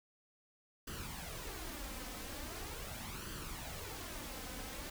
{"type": "noise with flanger", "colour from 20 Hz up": "pink", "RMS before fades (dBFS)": -45, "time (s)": [0.87, 4.9], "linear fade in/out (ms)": 5, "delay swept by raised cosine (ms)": [0.65, 3.95], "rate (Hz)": 0.41, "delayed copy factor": 0.55, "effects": []}